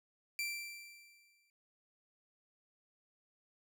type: tone with exponential decay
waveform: sawtooth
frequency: 2349 Hz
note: D7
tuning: in tune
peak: -31 dBFS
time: 0.39-1.5 s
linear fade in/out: 1 ms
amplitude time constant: 240 ms
effects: none